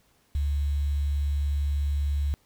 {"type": "tone with quantisation", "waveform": "sine", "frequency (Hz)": 71.7, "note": "D2", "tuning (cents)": -41, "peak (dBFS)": -23, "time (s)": [0.35, 2.34], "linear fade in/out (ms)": 0, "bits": 8, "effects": ["pink hiss -65 dBFS RMS until 2.45 s"]}